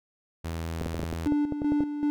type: tone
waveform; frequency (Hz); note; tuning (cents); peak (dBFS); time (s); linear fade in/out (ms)
sawtooth; 82.41; E2; 0; -27; 0.44-1.28; 10
type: clicks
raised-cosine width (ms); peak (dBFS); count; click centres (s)
2; -18; 11; 0.814 / 0.862 / 0.945 / 0.995 / 1.033 / 1.128 / 1.322 / 1.523 / 1.619 / 1.721 / 1.806
type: tone with tremolo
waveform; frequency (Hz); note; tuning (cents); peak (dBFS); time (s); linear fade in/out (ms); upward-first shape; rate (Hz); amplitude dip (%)
triangle; 293.8; D4; +1; -20; 1.26-2.1; 0; square; 2.6; 60
effects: none